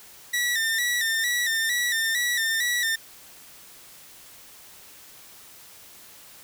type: tone with vibrato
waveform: sawtooth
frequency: 1870 Hz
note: A#6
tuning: 5 cents sharp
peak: -19 dBFS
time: 0.33-2.96 s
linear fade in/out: 10 ms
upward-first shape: square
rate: 2.2 Hz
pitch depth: 63 cents each way
effects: white hiss -48 dBFS RMS until 6.43 s